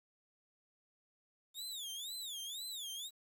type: tone with vibrato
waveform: sawtooth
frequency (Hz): 3578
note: A7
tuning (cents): +28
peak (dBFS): -39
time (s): 1.54-3.11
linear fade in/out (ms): 50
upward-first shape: sine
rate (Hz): 2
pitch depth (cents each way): 220
effects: 11-bit